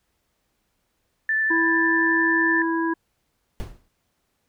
sine tone with vibrato, 1760 Hz, A6, in tune, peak -19 dBFS, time 1.29-2.62 s, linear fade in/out 2 ms, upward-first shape triangle, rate 11 Hz, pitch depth 12 cents each way
harmonic tone, 329.6 Hz, E4, in tune, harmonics 1 / 3 / 5, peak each -22 / -27 / -29 dBFS, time 1.5-2.94 s, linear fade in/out 10 ms
brown noise with exponential decay, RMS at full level -27 dBFS, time 3.6-3.88 s, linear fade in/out 0 ms, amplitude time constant 59 ms
effects pink hiss -72 dBFS RMS until 4.48 s

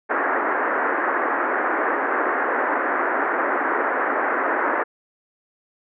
white band-pass noise, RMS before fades -22 dBFS, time 0.09-4.84 s, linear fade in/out 20 ms, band 270 to 1800 Hz, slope 48 dB/octave, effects none

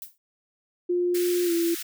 violet noise with exponential decay, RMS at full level -34 dBFS, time 0.02-0.18 s, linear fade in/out 1 ms, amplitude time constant 33 ms
sine tone with pitch glide, 354.1 to 337.5 Hz, F4 to E4, +24 to +41 cents, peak -21 dBFS, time 0.89-1.75 s, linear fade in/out 10 ms, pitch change -83 cents, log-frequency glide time 1.45-1.52 s
white high-pass noise, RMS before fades -34 dBFS, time 1.14-1.83 s, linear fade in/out 10 ms, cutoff 1400 Hz, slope 48 dB/octave
effects none

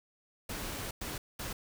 pink noise bursts at uneven times, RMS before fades -39 dBFS, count 3, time 0.49-0.91 / 1.01-1.18 / 1.39-1.53 s, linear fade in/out 5 ms, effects none

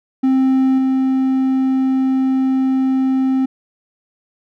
triangle tone with level steps, 263.3 Hz, C4, 11 cents sharp, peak -9 / -11 dBFS, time 0.23-3.46 s, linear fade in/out 10 ms, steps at 0.78 s, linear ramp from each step 5 ms, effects none

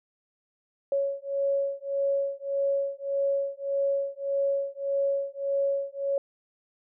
sine beating tone pair, 554.4 / 556.1 Hz, C#5 / C#5, 0 / +5 cents, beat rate 1.7 Hz, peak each -28 dBFS, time 0.92-6.18 s, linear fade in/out 2 ms, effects none

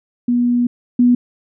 sine tone pair in turn, 242.4 / 244.5 Hz, B3 / B3, -32 / -17 cents, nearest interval unison, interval 15 cents, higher second, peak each -12 / -8 dBFS, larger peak second, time 0.28-0.67 / 0.99-1.15 s, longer first, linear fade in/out 5 ms, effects none

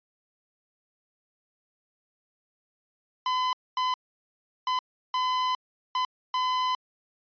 45% pulse tone bursts at uneven times, 1014 Hz, B5, 45 cents sharp, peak -24 dBFS, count 6, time 3.26-3.53 / 3.77-3.94 / 4.67-4.79 / 5.14-5.55 / 5.95-6.05 / 6.34-6.75 s, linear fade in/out 2 ms, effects resampled to 11025 Hz

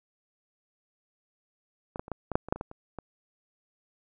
clicks, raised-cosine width 1 ms, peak -22 / -19 / -29 / -18 / -18 / -8 / -25 / -10 / -25 / -19 / -29 / -23 dBFS, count 12, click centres 1.959 / 1.995 / 2.081 / 2.117 / 2.317 / 2.355 / 2.486 / 2.525 / 2.56 / 2.611 / 2.714 / 2.987 s, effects none

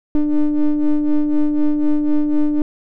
triangle ring-modulated tone, 150 Hz, D3, 37 cents sharp, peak -7 dBFS, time 0.15-2.62 s, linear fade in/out 2 ms, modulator 148 Hz, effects none

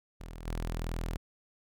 sawtooth tone with level steps, 41.2 Hz, E1, in tune, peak -38 / -29 dBFS, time 0.2-1.17 s, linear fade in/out 10 ms, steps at 0.45 s, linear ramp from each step 20 ms, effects none

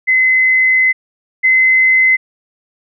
sine tone pair in turn, 2042 / 2050 Hz, C7 / C7, -43 / -36 cents, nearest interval unison, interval 7 cents, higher second, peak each -8 / -7 dBFS, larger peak second, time 0.07-0.93 / 1.43-2.17 s, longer first, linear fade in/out 20 ms, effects none

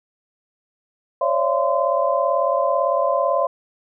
sine tone cluster, 541 / 579 / 676 / 1032 Hz, C#5 / D5 / E5 / C6, -42 / -25 / +43 / -24 cents, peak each -22 dBFS, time 1.21-3.47 s, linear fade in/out 5 ms, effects none

